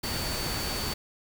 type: tone in noise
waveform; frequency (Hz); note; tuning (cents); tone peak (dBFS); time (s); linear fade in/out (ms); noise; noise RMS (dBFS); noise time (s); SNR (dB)
sine; 4500; C#8; +25; -36; 0.03-0.94; 10; pink; -32; 0.03-0.94; -7
effects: none